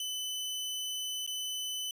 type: tone with dropouts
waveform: sawtooth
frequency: 3014 Hz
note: F#7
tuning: 31 cents sharp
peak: -31 dBFS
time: 0-1.91 s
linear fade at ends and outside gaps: 2 ms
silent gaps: 1.265-1.275 s
effects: resampled to 32000 Hz